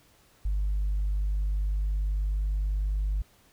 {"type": "tone", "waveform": "sine", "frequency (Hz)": 50.1, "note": "G1", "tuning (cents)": 38, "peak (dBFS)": -23, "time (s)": [0.45, 3.22], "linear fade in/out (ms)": 5, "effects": ["tanh soft clip ceiling -22 dBFS", "pink hiss -61 dBFS RMS until 3.52 s"]}